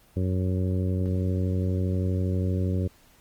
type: harmonic tone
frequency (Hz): 92.5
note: F#2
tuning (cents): 0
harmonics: 1 / 2 / 3 / 4 / 5 / 6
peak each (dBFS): -24 / -30 / -34 / -36 / -38 / -40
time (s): 0.16-2.88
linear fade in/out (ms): 10
effects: pink hiss -58 dBFS RMS until 3.2 s + Opus 24 kbps